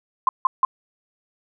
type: tone bursts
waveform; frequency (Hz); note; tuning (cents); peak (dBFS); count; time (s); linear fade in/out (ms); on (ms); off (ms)
sine; 1046.5; C6; 0; -13; 3; 0.27-0.65; 2; 20; 160
effects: none